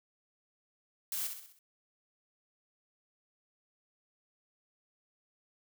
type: noise with echo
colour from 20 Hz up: blue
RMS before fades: -36 dBFS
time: 1.12-1.27 s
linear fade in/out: 2 ms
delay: 64 ms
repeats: 5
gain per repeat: -6 dB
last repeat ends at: 1.59 s
effects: none